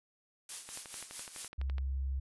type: noise with tremolo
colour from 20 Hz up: blue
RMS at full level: -39 dBFS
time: 0.49-1.48 s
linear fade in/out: 2 ms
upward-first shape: sine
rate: 4.6 Hz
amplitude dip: 65%
type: click train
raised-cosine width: 0.3 ms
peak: -30 dBFS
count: 14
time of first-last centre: 0.69-1.782 s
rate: 11.9 Hz
type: tone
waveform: sine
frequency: 67 Hz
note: C2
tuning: 42 cents sharp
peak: -32 dBFS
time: 1.58-2.2 s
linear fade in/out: 10 ms
effects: resampled to 24000 Hz